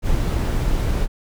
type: noise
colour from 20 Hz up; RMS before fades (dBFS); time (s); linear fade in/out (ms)
brown; -19; 0.02-1.08; 50
effects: none